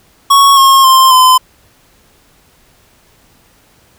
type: tone with pitch steps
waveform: square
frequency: 1108.7 / 1079.6 / 1051.3 / 1023.8 Hz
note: C#6 / C#6 / C6 / C6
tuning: 0 / -46 / +8 / -38 cents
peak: -4 dBFS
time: 0.3-1.38 s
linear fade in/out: 10 ms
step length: 270 ms
effects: pink hiss -49 dBFS RMS until 3.98 s